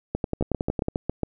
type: two click trains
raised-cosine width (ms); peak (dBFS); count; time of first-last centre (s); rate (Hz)
2; -11 / -11; 7 / 9; 0.41-1.233 / 0.15-0.884; 7.29 / 10.9
effects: none